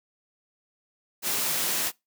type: high-pass noise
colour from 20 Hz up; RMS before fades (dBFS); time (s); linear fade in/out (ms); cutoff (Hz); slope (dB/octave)
white; -27; 1.22-1.92; 50; 120; 48
effects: noise-tail reverb RT60 0.2 s tail -23 dB re dry